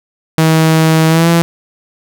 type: tone with pitch glide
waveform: sawtooth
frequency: 160 to 168.44 Hz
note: D#3 to E3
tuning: +49 to +38 cents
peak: -3 dBFS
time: 0.38-1.42 s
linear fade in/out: 0 ms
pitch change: +89 cents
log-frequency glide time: 1.08-1.28 s
effects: none